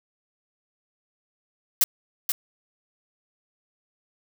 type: noise with echo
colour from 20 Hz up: blue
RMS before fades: -18 dBFS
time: 1.81-1.84 s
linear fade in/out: 2 ms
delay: 480 ms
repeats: 1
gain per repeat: -6 dB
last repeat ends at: 2.32 s
effects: none